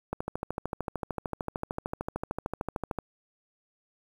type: click train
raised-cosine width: 1 ms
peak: -17 dBFS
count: 39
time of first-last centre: 0.13-2.987 s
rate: 13.3 Hz
effects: 8-bit